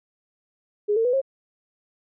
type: tone with pitch steps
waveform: sine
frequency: 415.3 / 452.9 / 493.9 / 538.6 Hz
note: G#4 / A#4 / B4 / C#5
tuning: 0 / -50 / 0 / -50 cents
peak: -18 dBFS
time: 0.88-1.216 s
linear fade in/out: 20 ms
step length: 84 ms
effects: none